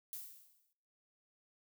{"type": "noise with exponential decay", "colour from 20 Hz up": "violet", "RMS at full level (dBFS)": -43, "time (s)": [0.13, 0.73], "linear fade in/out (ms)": 0, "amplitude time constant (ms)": 130, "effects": ["noise-tail reverb RT60 0.9 s tail -26 dB re dry"]}